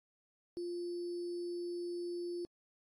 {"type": "tone with sample-and-hold", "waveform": "sine", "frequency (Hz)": 349.2, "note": "F4", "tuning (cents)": 0, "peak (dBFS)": -37, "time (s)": [0.57, 2.45], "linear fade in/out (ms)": 0, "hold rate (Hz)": 4900, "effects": ["low-pass 8000 Hz 12 dB/octave", "AAC 64 kbps"]}